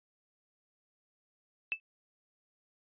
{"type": "tone with exponential decay", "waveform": "sine", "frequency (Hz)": 2634, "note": "E7", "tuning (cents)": -2, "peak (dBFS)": -25, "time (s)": [1.72, 1.8], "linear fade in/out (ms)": 0, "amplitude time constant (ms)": 16, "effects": ["resampled to 8000 Hz"]}